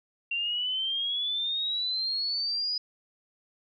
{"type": "exponential sweep", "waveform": "sine", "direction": "up", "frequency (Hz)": [2747, 4978], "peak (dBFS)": -27, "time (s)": [0.31, 2.78], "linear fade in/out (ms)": 5, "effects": []}